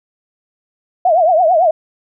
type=tone with vibrato; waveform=sine; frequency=681 Hz; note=F5; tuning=44 cents flat; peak=-8 dBFS; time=1.05-1.71 s; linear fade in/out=5 ms; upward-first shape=triangle; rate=9 Hz; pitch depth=200 cents each way; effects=none